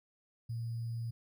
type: tone with sample-and-hold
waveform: sine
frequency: 115.8 Hz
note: A#2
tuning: 11 cents flat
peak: -35 dBFS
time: 0.49-1.11 s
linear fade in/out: 10 ms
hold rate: 4900 Hz
effects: none